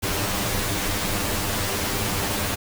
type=noise with comb filter; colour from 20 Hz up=pink; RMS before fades=-25 dBFS; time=0.02-2.56 s; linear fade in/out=20 ms; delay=10 ms; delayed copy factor=+0.75; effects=none